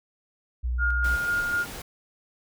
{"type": "tone", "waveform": "sine", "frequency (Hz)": 61, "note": "B1", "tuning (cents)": -21, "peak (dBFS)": -24, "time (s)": [0.63, 1.17], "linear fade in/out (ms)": 20}
{"type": "tone with tremolo", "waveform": "sine", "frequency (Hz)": 1418, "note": "F6", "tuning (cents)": 26, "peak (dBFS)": -22, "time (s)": [0.78, 1.66], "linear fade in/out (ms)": 50, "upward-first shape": "square", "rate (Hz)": 4, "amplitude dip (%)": 30}
{"type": "noise", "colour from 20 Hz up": "pink", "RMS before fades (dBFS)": -38, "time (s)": [1.04, 1.82], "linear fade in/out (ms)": 5}
{"effects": []}